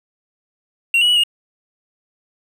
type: tone with pitch steps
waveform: triangle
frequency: 2748 / 2920 / 2939 / 2855 Hz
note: F7 / F#7 / F#7 / F7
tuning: -29 / -24 / -12 / +37 cents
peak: -10 dBFS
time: 0.94-1.236 s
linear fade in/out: 2 ms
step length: 74 ms
effects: none